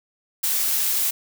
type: noise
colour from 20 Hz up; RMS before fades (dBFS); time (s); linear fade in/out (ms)
blue; -22; 0.43-1.11; 10
effects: none